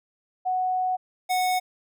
sine / square tone pair in turn, 740 / 735.9 Hz, F#5 / F#5, 0 / -10 cents, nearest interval unison, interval 10 cents, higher first, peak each -22 dBFS, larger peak neither, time 0.45-0.97 / 1.29-1.6 s, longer first, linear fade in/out 20 ms, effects none

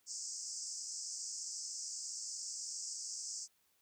white band-pass noise, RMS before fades -44 dBFS, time 0.06-3.48 s, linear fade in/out 50 ms, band 4900 to 8100 Hz, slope 96 dB/octave, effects white hiss -75 dBFS RMS until 3.81 s

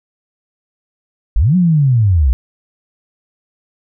sine linear two-way sweep, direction up then down, 35.34 to 187.2 to 56.8 Hz, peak -8 dBFS, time 1.36-2.33 s, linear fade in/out 0 ms, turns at 1.56 s, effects none

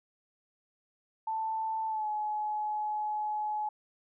sine tone with pitch glide, 884 to 848 Hz, A5 to G#5, +8 to +36 cents, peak -30 dBFS, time 1.27-3.69 s, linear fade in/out 5 ms, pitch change -72 cents, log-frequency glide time 1.87-2.08 s, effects none

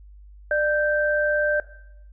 sine tone pair together, 596.1 / 1564 Hz, D5 / G6, +26 / -4 cents, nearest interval octave + perfect fourth, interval 1670 cents, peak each -21 / -22 dBFS, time 0.51-1.6 s, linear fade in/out 2 ms, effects noise-tail reverb RT60 0.8 s tail -17 dB re dry + added 50 Hz sine -43 dBFS peak until 2.12 s

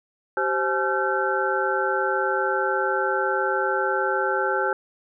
sine tone cluster, 387.6 / 526 / 854 / 1364 / 1537 Hz, G4 / C5 / G#5 / F6 / G6, -20 / +9 / +48 / -41 / -35 cents, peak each -27 dBFS, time 0.37-4.73 s, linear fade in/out 2 ms, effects none

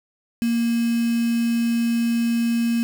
sine tone with quantisation, 233.1 Hz, A#3, in tune, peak -18 dBFS, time 0.42-2.83 s, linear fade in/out 0 ms, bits 5, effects none

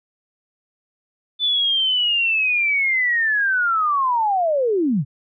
sine linear sweep, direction down, 3520 to 117 Hz, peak -16 dBFS, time 1.39-5.05 s, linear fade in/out 50 ms, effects none

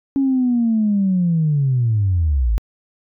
sine linear sweep, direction down, 277.2 to 49 Hz, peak -13 dBFS, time 0.16-2.58 s, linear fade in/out 0 ms, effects tanh soft clip ceiling -9 dBFS

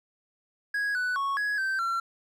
triangle tone with pitch steps, 1657 / 1488 / 1106 / 1672 / 1555 / 1360 Hz, G#6 / F#6 / C#6 / G#6 / G6 / F6, -4 / +9 / -4 / +11 / -14 / -46 cents, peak -24 dBFS, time 0.74-2 s, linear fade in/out 5 ms, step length 210 ms, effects none

